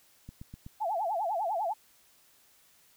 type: click train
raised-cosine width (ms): 5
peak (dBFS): -31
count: 4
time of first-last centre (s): 0.29-0.665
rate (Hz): 8.01
type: tone with vibrato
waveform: sine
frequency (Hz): 763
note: G5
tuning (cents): -47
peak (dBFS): -28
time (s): 0.8-1.74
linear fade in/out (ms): 20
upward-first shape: sine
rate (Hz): 10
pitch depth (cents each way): 250
effects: white hiss -63 dBFS RMS until 2.96 s